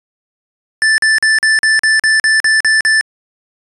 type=tone bursts; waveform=square; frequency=1760 Hz; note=A6; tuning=in tune; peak=-9 dBFS; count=11; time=0.82-3.01 s; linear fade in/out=0 ms; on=160 ms; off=43 ms; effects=resampled to 24000 Hz